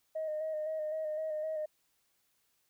sine tone with vibrato, 622.3 Hz, D#5, in tune, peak -32 dBFS, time 0.15-1.66 s, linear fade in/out 10 ms, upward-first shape square, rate 3.9 Hz, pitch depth 26 cents each way, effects tanh soft clip ceiling -29 dBFS + white hiss -75 dBFS RMS until 2.69 s

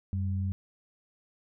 sine tone pair together, 92.5 / 196 Hz, F#2 / G3, 0 / 0 cents, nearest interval octave + minor second, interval 1300 cents, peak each -28 / -36 dBFS, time 0.13-0.52 s, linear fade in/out 0 ms, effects none

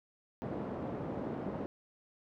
pink band-pass noise, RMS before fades -39 dBFS, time 0.42-1.66 s, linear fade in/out 0 ms, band 170 to 630 Hz, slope 12 dB/octave, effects none

